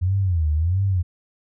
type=tone with vibrato; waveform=sine; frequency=86.3 Hz; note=F2; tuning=20 cents flat; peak=-17 dBFS; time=0.01-1.03 s; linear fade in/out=20 ms; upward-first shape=sine; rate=1.5 Hz; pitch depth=230 cents each way; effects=none